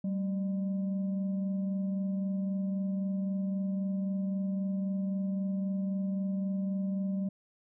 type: tone with frequency modulation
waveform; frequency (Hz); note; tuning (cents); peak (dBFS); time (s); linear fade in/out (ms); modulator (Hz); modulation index
sine; 192.6; G3; -30; -29; 0.04-7.29; 5; 409; 0.29
effects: none